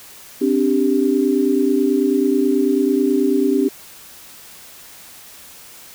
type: chord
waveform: sine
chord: C suspended second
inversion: none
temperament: equal with one note detuned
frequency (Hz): 261.6 / 290.8 / 392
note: C4 / D4 / G4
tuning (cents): 0 / -17 / 0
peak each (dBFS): -18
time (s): 0.41-3.69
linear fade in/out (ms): 10
effects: white hiss -41 dBFS RMS until 5.94 s